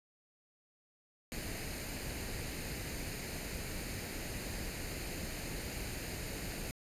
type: noise with comb filter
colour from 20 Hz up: pink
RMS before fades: -41 dBFS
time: 1.32-6.71 s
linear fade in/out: 0 ms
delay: 0.44 ms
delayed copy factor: +0.55
effects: resampled to 32000 Hz